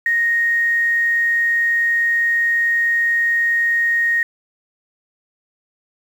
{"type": "tone with quantisation", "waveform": "sine", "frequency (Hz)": 1864.7, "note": "A#6", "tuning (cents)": 0, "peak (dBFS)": -14, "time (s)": [0.06, 4.23], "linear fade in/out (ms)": 2, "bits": 7, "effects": []}